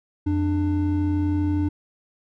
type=tone pair together; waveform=triangle; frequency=88.23 / 297.1 Hz; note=F2 / D4; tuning=+18 / +20 cents; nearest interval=octave + major sixth; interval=2102 cents; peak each=-21 / -20 dBFS; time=0.26-1.69 s; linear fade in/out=10 ms; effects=none